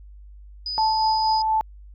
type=tone; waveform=sine; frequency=4978 Hz; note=D#8; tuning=in tune; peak=-26 dBFS; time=0.66-1.42 s; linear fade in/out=2 ms
type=tone with tremolo; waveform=sine; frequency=876 Hz; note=A5; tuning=8 cents flat; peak=-17 dBFS; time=0.78-1.61 s; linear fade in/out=0 ms; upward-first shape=sine; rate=4.2 Hz; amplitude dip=30%
effects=added 50 Hz sine -41 dBFS peak until 1.94 s